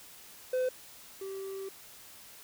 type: tone pair in turn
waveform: triangle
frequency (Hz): 510 / 387.7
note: C5 / G4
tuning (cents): -44 / -19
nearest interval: perfect fourth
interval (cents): 475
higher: first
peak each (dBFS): -25 / -35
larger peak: first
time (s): 0.53-0.69 / 1.21-1.69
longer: second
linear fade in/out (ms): 5
effects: white hiss -52 dBFS RMS until 2.43 s